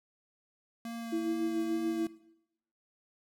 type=tone with vibrato; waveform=square; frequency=230.1 Hz; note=A#3; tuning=22 cents flat; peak=-38 dBFS; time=0.85-2.07 s; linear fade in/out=2 ms; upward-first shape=sine; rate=2.3 Hz; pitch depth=14 cents each way
type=tone with tremolo; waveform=sine; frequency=329.6 Hz; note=E4; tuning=in tune; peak=-28 dBFS; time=1.12-2.07 s; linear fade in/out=10 ms; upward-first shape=sine; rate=6.9 Hz; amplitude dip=50%
effects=noise-tail reverb RT60 0.8 s tail -18 dB re dry